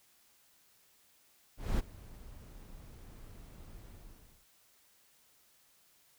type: noise with ADSR envelope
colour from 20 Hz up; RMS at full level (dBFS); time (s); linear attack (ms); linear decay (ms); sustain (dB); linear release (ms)
brown; -29; 1.57-4.46; 220; 21; -22; 530
effects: white hiss -67 dBFS RMS until 6.18 s